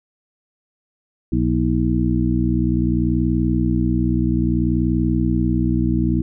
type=harmonic tone with a mistuned harmonic; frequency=60.6 Hz; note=B1; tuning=32 cents flat; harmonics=1 / 2 / 3 / 4 / 5; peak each=-22 / -22 / -22 / -22 / -22 dBFS; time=1.32-6.22 s; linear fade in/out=5 ms; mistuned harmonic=5; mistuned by=+100 cents; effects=none